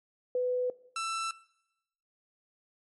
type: tone pair in turn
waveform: sine / sawtooth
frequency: 499 / 1332.2 Hz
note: B4 / E6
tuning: +18 / +18 cents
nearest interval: octave + perfect fourth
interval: 1700 cents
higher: second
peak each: -26 / -28 dBFS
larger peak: first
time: 0.35-0.7 / 0.96-1.31 s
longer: neither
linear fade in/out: 2 ms
effects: noise-tail reverb RT60 0.9 s tail -20 dB re dry + MP3 48 kbps